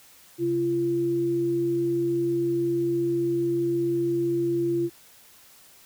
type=tone pair together; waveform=sine; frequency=135.7 / 341.9 Hz; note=C#3 / F4; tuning=-36 / -37 cents; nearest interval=octave + major third; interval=1599 cents; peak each=-33 / -22 dBFS; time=0.38-4.9 s; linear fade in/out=50 ms; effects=white hiss -53 dBFS RMS until 5.85 s